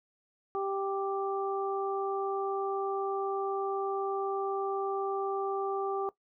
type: harmonic tone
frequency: 392 Hz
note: G4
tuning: in tune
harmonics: 1 / 2 / 3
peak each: -32 / -35 / -37 dBFS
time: 0.55-6.09 s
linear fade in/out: 0 ms
effects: noise-tail reverb RT60 0.1 s tail -18 dB re dry